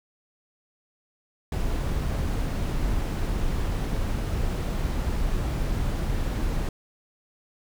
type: noise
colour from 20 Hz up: brown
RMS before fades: -26 dBFS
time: 1.52-6.69 s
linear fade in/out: 2 ms
effects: none